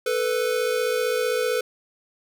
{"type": "tone pair together", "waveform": "square", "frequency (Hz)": [440, 495.5], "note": ["A4", "B4"], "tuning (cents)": [0, 6], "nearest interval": "major second", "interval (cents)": 206, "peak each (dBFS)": [-26, -24], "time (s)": [0.06, 1.61], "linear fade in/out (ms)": 5, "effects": []}